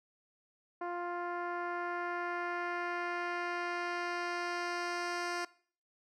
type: tone with low-pass filter sweep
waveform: 10% pulse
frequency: 349.9 Hz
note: F4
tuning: 3 cents sharp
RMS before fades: -37 dBFS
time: 0.81-5.45 s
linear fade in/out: 5 ms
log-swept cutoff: 1000 to 6600 Hz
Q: 0.96
effects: noise-tail reverb RT60 0.5 s tail -21 dB re dry